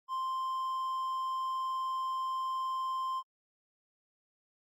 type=tone; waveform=triangle; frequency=1046.5 Hz; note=C6; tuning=in tune; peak=-30 dBFS; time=0.08-3.23 s; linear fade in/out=50 ms; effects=AAC 48 kbps